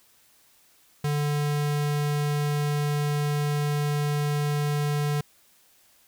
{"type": "tone", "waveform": "square", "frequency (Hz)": 146.83, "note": "D3", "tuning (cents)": 0, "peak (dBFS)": -24, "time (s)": [1.04, 5.21], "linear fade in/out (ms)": 5, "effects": ["white hiss -60 dBFS RMS until 6.07 s"]}